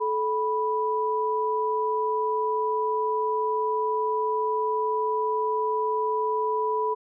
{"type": "tone pair together", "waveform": "sine", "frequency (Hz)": [433, 984.8], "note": ["A4", "B5"], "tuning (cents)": [-28, -5], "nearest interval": "octave + major second", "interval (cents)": 1423, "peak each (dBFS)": [-26, -25], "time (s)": [0, 6.95], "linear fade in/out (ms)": 20, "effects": []}